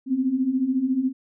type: beating tone pair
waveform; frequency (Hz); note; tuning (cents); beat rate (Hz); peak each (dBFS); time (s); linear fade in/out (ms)
sine; 250 / 264; B3 / C4; +21 / +16; 14; -26 / -21; 0.06-1.13; 50
effects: none